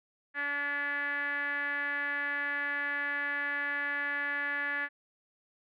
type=tone with low-pass filter; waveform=5% pulse; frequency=286.8 Hz; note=D4; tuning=41 cents flat; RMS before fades=-33 dBFS; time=0.34-4.89 s; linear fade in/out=50 ms; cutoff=1800 Hz; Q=9.5; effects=none